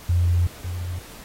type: tone pair in turn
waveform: sine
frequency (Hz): 87.2 / 88.72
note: F2 / F2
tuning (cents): -2 / +28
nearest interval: unison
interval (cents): 30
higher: second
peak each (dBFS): -16 / -26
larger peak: first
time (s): 0.09-0.47 / 0.64-0.99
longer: first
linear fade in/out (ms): 5
effects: pink hiss -43 dBFS RMS until 1.24 s + AAC 48 kbps